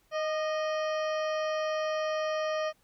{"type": "harmonic tone with a mistuned harmonic", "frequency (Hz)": 622.3, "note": "D#5", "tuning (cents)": 0, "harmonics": [1, 2, 3, 4, 5, 7, 8, 9], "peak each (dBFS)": [-29, -36, -40, -45, -45, -51, -53, -49], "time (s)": [0.11, 2.73], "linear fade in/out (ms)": 50, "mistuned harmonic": 2, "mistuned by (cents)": -32, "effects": ["pink hiss -68 dBFS RMS until 2.83 s"]}